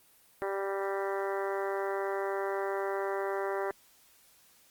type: harmonic tone with a mistuned harmonic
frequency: 196 Hz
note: G3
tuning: in tune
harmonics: 2 / 3 / 4 / 5 / 6 / 7 / 8 / 9 / 10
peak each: -33 / -37 / -39 / -41 / -43 / -44 / -45 / -46 / -47 dBFS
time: 0.42-3.71 s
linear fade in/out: 0 ms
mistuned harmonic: 9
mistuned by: +31 cents
effects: white hiss -62 dBFS RMS until 4.7 s + Opus 32 kbps